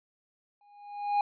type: tone with exponential growth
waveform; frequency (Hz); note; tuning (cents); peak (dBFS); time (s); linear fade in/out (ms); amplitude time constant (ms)
triangle; 820; G#5; -22; -19; 0.61-1.21; 2; 130
effects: resampled to 11025 Hz